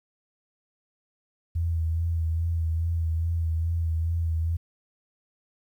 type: tone with vibrato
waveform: sine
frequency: 82.41 Hz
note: E2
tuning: in tune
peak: -23 dBFS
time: 1.55-4.57 s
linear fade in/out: 10 ms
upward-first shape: sine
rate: 2.4 Hz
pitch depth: 35 cents each way
effects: 10-bit